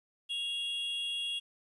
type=tone pair together; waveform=triangle; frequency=2794 / 3325 Hz; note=F7 / G#7; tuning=0 / +1 cents; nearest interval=minor third; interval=301 cents; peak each=-36 / -33 dBFS; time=0.29-1.4 s; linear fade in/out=20 ms; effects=resampled to 24000 Hz + 11-bit